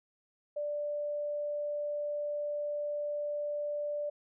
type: tone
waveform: sine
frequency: 588 Hz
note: D5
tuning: 2 cents sharp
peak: -32 dBFS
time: 0.56-4.1 s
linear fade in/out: 10 ms
effects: none